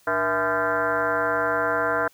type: tone with frequency modulation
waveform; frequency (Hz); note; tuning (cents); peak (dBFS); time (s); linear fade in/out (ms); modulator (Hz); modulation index
sine; 1020; C6; -44; -20; 0.07-2.08; 5; 181; 3.4
effects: white hiss -58 dBFS RMS until 2.13 s